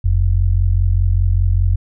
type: tone pair together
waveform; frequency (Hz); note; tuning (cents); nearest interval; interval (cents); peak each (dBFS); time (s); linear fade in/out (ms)
sine; 45 / 90; F#1 / F#2; -47 / -47; octave; 1200; -14; 0.04-1.76; 10
effects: none